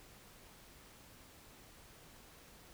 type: silence
effects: pink hiss -59 dBFS RMS until 2.73 s